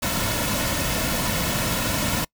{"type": "noise with comb filter", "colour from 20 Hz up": "pink", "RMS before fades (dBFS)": -24, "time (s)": [0.02, 2.25], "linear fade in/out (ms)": 10, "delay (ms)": 2.5, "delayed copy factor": -0.55, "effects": ["noise-tail reverb RT60 0.1 s tail -26 dB re dry"]}